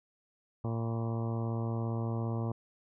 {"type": "harmonic tone with a mistuned harmonic", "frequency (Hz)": 114.7, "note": "A#2", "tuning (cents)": -28, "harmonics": [1, 2, 3, 4, 5, 6, 7, 8, 9, 10], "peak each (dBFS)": [-32, -38, -42, -44, -46, -48, -49, -50, -51, -52], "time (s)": [0.64, 2.52], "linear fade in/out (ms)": 5, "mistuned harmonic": 8, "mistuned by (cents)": 69, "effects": []}